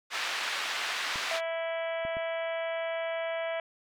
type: band-pass noise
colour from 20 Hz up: pink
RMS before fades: -33 dBFS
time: 0.1-1.41 s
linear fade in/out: 50 ms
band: 1300 to 3900 Hz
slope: 12 dB/octave
type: clicks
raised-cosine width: 3 ms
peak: -31 dBFS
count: 3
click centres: 1.158 / 2.051 / 2.169 s
type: harmonic tone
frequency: 329.6 Hz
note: E4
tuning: in tune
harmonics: 2 / 3 / 4 / 5 / 6 / 7 / 8 / 9 / 10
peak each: -31 / -44 / -45 / -43 / -43 / -42 / -53 / -49 / -50 dBFS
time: 1.31-3.6 s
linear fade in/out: 2 ms
effects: none